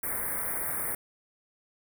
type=band-stop noise; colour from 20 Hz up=white; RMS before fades=-32 dBFS; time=0.03-0.95 s; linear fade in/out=5 ms; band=2200 to 8800 Hz; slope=96 dB/octave; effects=none